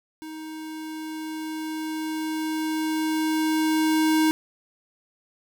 square tone with level ramp, 314.2 Hz, D#4, 17 cents sharp, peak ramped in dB -36 to -18 dBFS, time 0.22-4.31 s, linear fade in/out 0 ms, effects none

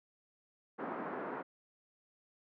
pink band-pass noise, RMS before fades -41 dBFS, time 0.78-1.43 s, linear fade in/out 20 ms, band 230 to 1500 Hz, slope 24 dB/octave, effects none

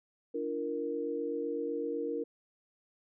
sine chord, Bb major, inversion first, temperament equal with one note detuned, 293.7 / 341.6 / 466.2 Hz, D4 / F4 / Bb4, 0 / -38 / 0 cents, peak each -38 / -39 / -34 dBFS, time 0.34-2.24 s, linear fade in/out 10 ms, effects none

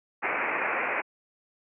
white low-pass noise, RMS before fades -28 dBFS, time 0.22-1.02 s, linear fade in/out 20 ms, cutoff 2500 Hz, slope 96 dB/octave, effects high-pass 400 Hz 12 dB/octave

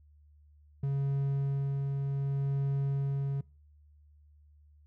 triangle tone with tremolo, 138.5 Hz, C#3, 1 cent flat, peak -25 dBFS, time 0.83-3.41 s, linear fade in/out 5 ms, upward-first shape sine, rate 0.67 Hz, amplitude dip 25%, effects noise-tail reverb RT60 0.4 s tail -25 dB re dry + added 74 Hz sine -57 dBFS peak until 4.86 s

